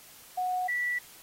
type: tone pair in turn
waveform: sine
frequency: 733 / 1956.9 Hz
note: F#5 / B6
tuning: -16 / -16 cents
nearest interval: octave + perfect fourth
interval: 1700 cents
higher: second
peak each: -27 / -27 dBFS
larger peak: neither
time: 0.37-0.68 / 0.68-0.99 s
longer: neither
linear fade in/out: 10 ms
effects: white hiss -52 dBFS RMS until 1.22 s + AAC 48 kbps